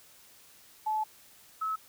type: tone pair in turn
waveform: sine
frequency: 864 / 1294.5 Hz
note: A5 / E6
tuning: -32 / -32 cents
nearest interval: perfect fifth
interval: 700 cents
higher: second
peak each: -27 / -29 dBFS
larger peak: first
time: 0.86-1.04 / 1.61-1.76 s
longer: first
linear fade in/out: 10 ms
effects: white hiss -57 dBFS RMS until 1.88 s